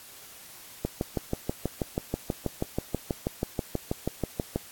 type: click train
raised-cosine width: 2 ms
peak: -13 dBFS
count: 24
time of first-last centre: 0.85-4.56 s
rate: 6.2 Hz
effects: white hiss -48 dBFS RMS until 4.71 s + AAC 64 kbps